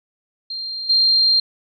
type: tone with level steps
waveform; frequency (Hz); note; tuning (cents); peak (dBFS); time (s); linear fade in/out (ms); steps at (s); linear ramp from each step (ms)
sine; 4186; C8; 0; -25 / -12; 0.5-1.4; 5; 0.89; 10
effects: none